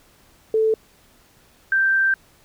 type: tone pair in turn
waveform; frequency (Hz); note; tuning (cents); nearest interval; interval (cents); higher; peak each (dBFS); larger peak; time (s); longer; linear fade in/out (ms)
sine; 440 / 1568; A4 / G6; 0 / 0; octave + minor seventh; 2200; second; -15 / -15; neither; 0.54-0.74 / 1.72-2.14; second; 2
effects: pink hiss -55 dBFS RMS until 2.44 s